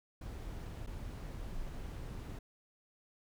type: noise with dropouts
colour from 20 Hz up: brown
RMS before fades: -43 dBFS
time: 0.21-2.39 s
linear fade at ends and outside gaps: 5 ms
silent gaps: 0.864-0.871 s
effects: none